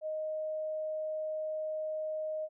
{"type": "tone", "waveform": "sine", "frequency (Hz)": 622.3, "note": "D#5", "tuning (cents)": 0, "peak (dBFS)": -33, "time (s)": [0.01, 2.49], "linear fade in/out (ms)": 50, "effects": []}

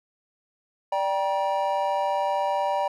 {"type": "chord", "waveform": "triangle", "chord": "G minor", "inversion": "second", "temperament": "equal with one note detuned", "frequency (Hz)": [587.3, 784, 953.6], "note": ["D5", "G5", "Bb5"], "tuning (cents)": [0, 0, 39], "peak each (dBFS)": -25, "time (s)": [0.92, 2.88], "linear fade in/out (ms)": 5, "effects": []}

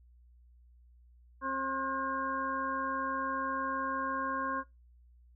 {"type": "harmonic tone with a mistuned harmonic", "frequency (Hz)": 267.4, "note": "C4", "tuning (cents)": 38, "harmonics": [1, 2, 4, 5, 6], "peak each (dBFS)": [-40, -41, -33, -42, -41], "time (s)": [1.41, 4.64], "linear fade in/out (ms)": 50, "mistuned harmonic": 5, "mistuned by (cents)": 130, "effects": ["noise-tail reverb RT60 0.2 s tail -19 dB re dry", "added 60 Hz sine -57 dBFS peak until 5.35 s"]}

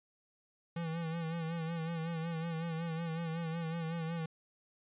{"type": "tone with vibrato", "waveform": "square", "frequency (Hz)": 164.81, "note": "E3", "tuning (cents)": 0, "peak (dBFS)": -36, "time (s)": [0.76, 4.26], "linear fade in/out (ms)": 5, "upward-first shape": "sine", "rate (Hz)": 5.4, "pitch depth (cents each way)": 55, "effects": ["resampled to 8000 Hz"]}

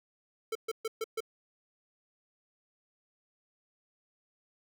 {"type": "tone bursts", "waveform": "square", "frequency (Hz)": 445, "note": "A4", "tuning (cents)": 20, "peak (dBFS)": -32, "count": 5, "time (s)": [0.52, 1.205], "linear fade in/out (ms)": 5, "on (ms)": 33, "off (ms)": 130, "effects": []}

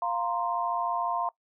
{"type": "chord", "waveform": "sine", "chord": "F suspended fourth", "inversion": "none", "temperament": "equal", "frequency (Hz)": [698.5, 932.3, 1046.5], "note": ["F5", "Bb5", "C6"], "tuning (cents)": [0, 0, 0], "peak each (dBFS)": -31, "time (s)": [0.02, 1.29], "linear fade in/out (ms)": 2, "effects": ["noise-tail reverb RT60 0.1 s tail -20 dB re dry"]}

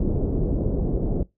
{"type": "low-pass noise", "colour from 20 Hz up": "pink", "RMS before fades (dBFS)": -23, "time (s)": [0, 1.23], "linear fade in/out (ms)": 2, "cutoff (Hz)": 480, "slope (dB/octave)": 24, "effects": ["noise-tail reverb RT60 0.2 s tail -22 dB re dry"]}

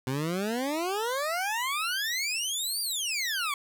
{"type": "exponential two-way sweep", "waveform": "20% pulse", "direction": "up then down", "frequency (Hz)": [125.8, 4806, 1101], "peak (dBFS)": -23, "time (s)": [0.07, 3.54], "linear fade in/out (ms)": 2, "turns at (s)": 2.81, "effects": ["9-bit"]}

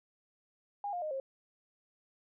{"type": "tone with pitch steps", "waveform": "sine", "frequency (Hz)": [813, 707.8, 616.1, 536.4], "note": ["G#5", "F5", "D#5", "C5"], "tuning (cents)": [-37, 23, -17, 43], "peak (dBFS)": -34, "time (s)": [0.84, 1.2], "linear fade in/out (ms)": 2, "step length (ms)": 90, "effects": []}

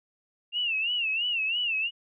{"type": "tone with vibrato", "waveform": "sine", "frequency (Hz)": 2752, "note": "F7", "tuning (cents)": -26, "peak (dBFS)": -25, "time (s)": [0.52, 1.91], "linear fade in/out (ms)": 50, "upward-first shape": "sine", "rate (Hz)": 3, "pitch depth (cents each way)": 130, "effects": []}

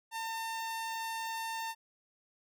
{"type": "tone", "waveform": "sawtooth", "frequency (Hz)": 903, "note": "A5", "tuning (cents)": 45, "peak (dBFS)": -32, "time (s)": [0.11, 1.75], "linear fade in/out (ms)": 50, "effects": []}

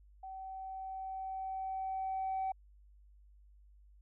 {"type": "tone with level ramp", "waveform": "sine", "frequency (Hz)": 764, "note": "G5", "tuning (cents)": -45, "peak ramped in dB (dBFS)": [-43, -31], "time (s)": [0.23, 2.52], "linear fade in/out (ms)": 5, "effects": ["tanh soft clip ceiling -30 dBFS", "added 50 Hz sine -58 dBFS peak until 4.01 s"]}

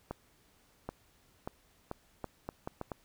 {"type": "accelerating click train", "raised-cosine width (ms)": 1, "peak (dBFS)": -23, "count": 9, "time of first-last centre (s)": [0.11, 2.918], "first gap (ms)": 780, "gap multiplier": 0.75, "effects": ["pink hiss -67 dBFS RMS until 3.04 s"]}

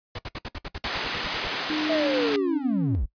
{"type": "noise bursts", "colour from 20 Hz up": "pink", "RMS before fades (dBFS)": -33, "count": 14, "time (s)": [0.15, 1.476], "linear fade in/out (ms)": 5, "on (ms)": 39, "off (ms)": 60}
{"type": "band-pass noise", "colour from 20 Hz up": "white", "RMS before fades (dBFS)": -30, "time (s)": [0.84, 2.36], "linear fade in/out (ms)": 0, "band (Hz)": [190, 4000], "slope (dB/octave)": 12}
{"type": "tone with pitch glide", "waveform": "sine", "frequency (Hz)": [306.6, 276.3], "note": ["D#4", "C#4"], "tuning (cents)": [-25, -6], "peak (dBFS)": -25, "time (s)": [1.7, 2.95], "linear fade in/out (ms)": 0, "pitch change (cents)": -181, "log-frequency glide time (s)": [1.96, 2.51]}
{"type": "linear sweep", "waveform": "triangle", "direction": "down", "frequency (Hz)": [658, 41.2], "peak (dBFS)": -21, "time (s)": [1.89, 3.06], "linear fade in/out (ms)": 10}
{"effects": ["noise-tail reverb RT60 0.1 s tail -19 dB re dry", "resampled to 11025 Hz"]}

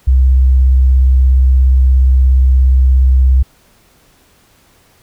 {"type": "tone with vibrato", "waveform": "sine", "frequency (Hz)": 64.8, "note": "C2", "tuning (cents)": -16, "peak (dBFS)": -5, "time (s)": [0.07, 3.43], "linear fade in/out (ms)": 10, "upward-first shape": "square", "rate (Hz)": 17, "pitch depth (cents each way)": 19, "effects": ["pink hiss -50 dBFS RMS until 5.02 s"]}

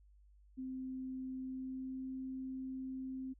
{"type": "tone with pitch glide", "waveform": "sine", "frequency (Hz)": [260, 261.8], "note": ["C4", "C4"], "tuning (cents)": [-11, 1], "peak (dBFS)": -40, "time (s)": [0.57, 3.34], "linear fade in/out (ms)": 20, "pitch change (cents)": 12, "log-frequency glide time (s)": [1.4, 2.09], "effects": ["added 50 Hz sine -61 dBFS peak until 3.39 s"]}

